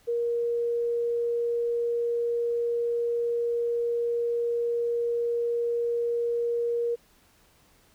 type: tone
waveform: sine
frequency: 471.7 Hz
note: A#4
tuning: 20 cents sharp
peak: -24 dBFS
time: 0.07-6.96 s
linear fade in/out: 20 ms
effects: pink hiss -61 dBFS RMS until 7.94 s